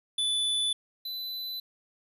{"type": "tone pair in turn", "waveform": "square", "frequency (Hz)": [3483, 4005], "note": ["A7", "B7"], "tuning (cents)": [-18, 23], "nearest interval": "major second", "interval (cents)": 241, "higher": "second", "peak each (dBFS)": [-26, -34], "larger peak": "first", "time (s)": [[0.18, 0.73], [1.05, 1.6]], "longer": "neither", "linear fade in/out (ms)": 5, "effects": ["resampled to 32000 Hz", "10-bit"]}